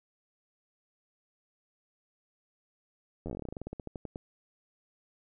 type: slowing click train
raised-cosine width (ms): 2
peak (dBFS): -25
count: 22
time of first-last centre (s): 3.26-4.159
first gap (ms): 11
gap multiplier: 1.12
effects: none